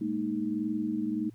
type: chord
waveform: sine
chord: Ab suspended second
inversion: none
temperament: equal with one note detuned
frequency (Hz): 207.7 / 229.1 / 311.1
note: Ab3 / Bb3 / Eb4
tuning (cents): 0 / -30 / 0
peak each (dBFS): -34 / -33 / -31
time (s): 0.01-1.3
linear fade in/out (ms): 5
effects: added 114 Hz sine -49 dBFS peak until 1.34 s + pink hiss -68 dBFS RMS until 1.34 s